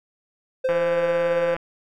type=tone with tremolo; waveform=triangle; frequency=519 Hz; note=C5; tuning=14 cents flat; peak=-16 dBFS; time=0.64-1.55 s; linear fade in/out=10 ms; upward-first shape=sine; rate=18 Hz; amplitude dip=30%
type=click train; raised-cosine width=0.5 ms; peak=-15 dBFS; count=148; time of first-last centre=0.69-1.565 s; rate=168 Hz
effects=none